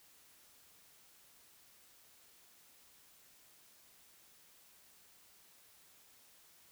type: silence
effects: white hiss -64 dBFS RMS until 6.71 s